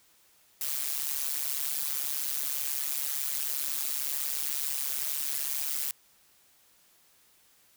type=noise with amplitude modulation; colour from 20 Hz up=blue; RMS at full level=-28 dBFS; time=0.61-5.91 s; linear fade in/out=2 ms; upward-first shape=sine; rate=142 Hz; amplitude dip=90%; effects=white hiss -63 dBFS RMS until 7.76 s